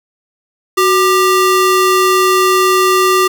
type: ring-modulated tone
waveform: square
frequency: 783 Hz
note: G5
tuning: 2 cents flat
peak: -6 dBFS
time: 0.77-3.28 s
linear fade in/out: 10 ms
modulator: 411 Hz
effects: none